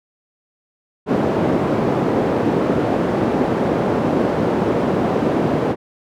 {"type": "band-pass noise", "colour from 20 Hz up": "white", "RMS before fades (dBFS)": -18, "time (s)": [1.06, 5.76], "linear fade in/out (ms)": 50, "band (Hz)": [150, 450], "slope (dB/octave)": 12, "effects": []}